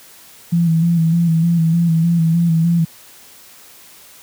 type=tone with vibrato; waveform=sine; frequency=166.6 Hz; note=E3; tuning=19 cents sharp; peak=-11 dBFS; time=0.52-2.85 s; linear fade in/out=10 ms; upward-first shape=square; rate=3.3 Hz; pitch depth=38 cents each way; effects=white hiss -43 dBFS RMS until 4.22 s + high-pass 60 Hz 12 dB/octave